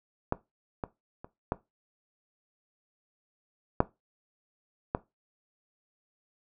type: clicks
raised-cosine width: 1 ms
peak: -12 / -18 / -28 / -13 / -6 / -12 dBFS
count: 6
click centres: 0.324 / 0.838 / 1.245 / 1.521 / 3.804 / 4.949 s
effects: noise-tail reverb RT60 0.2 s tail -17 dB re dry